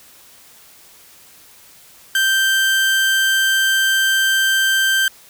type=tone; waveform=30% pulse; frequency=1565 Hz; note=G6; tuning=3 cents flat; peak=-11 dBFS; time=2.15-5.08 s; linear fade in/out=2 ms; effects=white hiss -46 dBFS RMS until 5.29 s